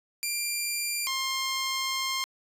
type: tone pair in turn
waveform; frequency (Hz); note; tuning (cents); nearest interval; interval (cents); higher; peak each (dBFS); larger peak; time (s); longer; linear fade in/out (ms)
10% pulse; 2382 / 1061.1; D7 / C6; +24 / +24; octave + major second; 1400; first; -19; neither; 0.23-1.07 / 1.07-2.24; second; 0
effects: resampled to 32000 Hz